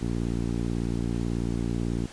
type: tone with low-pass filter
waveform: 10% pulse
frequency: 58.2 Hz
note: A#1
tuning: 2 cents flat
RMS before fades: -28 dBFS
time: 0.01-2.06 s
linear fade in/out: 5 ms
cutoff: 350 Hz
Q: 0.98
effects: pink hiss -46 dBFS RMS until 2.12 s + resampled to 22050 Hz